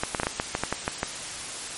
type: clicks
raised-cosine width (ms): 0.5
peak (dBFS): -9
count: 11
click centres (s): 0.035 / 0.148 / 0.199 / 0.233 / 0.269 / 0.399 / 0.551 / 0.636 / 0.726 / 0.879 / 1.031
effects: white hiss -35 dBFS RMS until 1.77 s + MP3 48 kbps